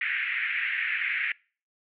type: band-pass noise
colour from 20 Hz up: pink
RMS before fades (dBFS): -29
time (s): 0.01-1.32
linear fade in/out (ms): 2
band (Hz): 1700 to 2500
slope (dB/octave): 48
effects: noise-tail reverb RT60 0.4 s tail -25 dB re dry